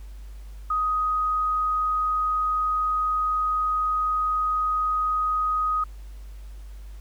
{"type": "tone", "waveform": "sine", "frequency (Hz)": 1252, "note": "D#6", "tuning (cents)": 10, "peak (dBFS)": -21, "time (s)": [0.7, 5.84], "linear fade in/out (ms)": 5, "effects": ["added 50 Hz sine -37 dBFS peak until 7 s", "pink hiss -57 dBFS RMS until 7 s"]}